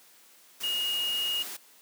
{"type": "tone in noise", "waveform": "sine", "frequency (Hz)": 2865, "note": "F7", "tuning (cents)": 44, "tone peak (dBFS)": -27, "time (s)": [0.63, 1.43], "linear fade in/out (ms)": 10, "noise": "white", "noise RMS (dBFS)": -39, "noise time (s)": [0.6, 1.57], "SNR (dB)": 9, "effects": ["white hiss -57 dBFS RMS until 1.81 s", "high-pass 200 Hz 12 dB/octave"]}